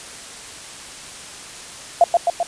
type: tone with echo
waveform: sine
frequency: 689 Hz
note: F5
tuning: 24 cents flat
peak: -7 dBFS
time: 2.01-2.04 s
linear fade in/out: 2 ms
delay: 130 ms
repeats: 3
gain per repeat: -3 dB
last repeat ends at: 2.43 s
effects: white hiss -36 dBFS RMS until 2.47 s + resampled to 22050 Hz